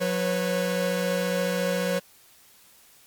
45% pulse tone cluster, 181.8 / 494.6 / 549 Hz, F#3 / B4 / C#5, -30 / +3 / -17 cents, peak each -28 dBFS, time 0-2 s, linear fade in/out 20 ms, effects white hiss -55 dBFS RMS until 3.06 s + MP3 96 kbps

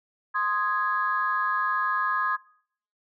sine chord, Ab major, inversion first, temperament equal, 1046.5 / 1244.5 / 1661.2 Hz, C6 / Eb6 / Ab6, 0 / 0 / 0 cents, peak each -27 dBFS, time 0.34-2.37 s, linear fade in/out 20 ms, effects noise-tail reverb RT60 0.6 s tail -22 dB re dry + tanh soft clip ceiling -13 dBFS

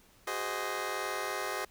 15% pulse chord, Ab dominant seventh, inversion third, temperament just, 373.8 / 415.3 / 519.1 / 623 Hz, Gb4 / Ab4 / C5 / Eb5, +18 / 0 / -14 / +2 cents, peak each -33 dBFS, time 0.27-1.65 s, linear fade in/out 5 ms, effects pink hiss -62 dBFS RMS until 1.7 s

